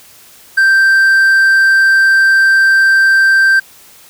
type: tone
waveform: triangle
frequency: 1568 Hz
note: G6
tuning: in tune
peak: -4 dBFS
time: 0.57-3.6 s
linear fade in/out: 10 ms
effects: white hiss -41 dBFS RMS until 4.09 s